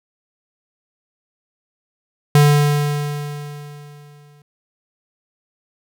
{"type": "tone with exponential decay", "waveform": "square", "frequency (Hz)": 146.4, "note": "D3", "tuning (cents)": -5, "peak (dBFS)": -8, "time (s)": [2.35, 4.42], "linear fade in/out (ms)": 2, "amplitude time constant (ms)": 450, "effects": []}